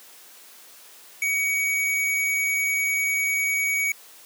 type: tone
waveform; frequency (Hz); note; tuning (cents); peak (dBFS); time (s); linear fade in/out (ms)
square; 2255; C#7; +29; -22; 1.22-3.92; 2
effects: white hiss -48 dBFS RMS until 4.25 s + high-pass 300 Hz 12 dB/octave